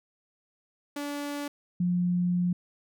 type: tone pair in turn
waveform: sawtooth / sine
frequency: 288.4 / 177.53 Hz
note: D4 / F3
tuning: -31 / +29 cents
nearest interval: minor sixth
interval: 840 cents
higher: first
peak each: -28 / -23 dBFS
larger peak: second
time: 0.96-1.48 / 1.8-2.53 s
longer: second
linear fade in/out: 5 ms
effects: none